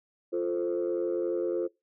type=chord; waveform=sine; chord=F major; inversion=none; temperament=equal; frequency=349.2 / 440 / 523.3 Hz; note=F4 / A4 / C5; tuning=0 / 0 / 0 cents; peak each=-28 / -31 / -32 dBFS; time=0.32-1.68 s; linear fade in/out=20 ms; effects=noise-tail reverb RT60 0.2 s tail -21 dB re dry + tanh soft clip ceiling -21 dBFS